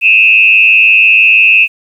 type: tone with frequency modulation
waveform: sine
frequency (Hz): 2599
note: E7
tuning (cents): -25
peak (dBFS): -3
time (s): 0.01-1.68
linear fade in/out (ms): 50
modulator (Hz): 106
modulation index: 1.1
effects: 7-bit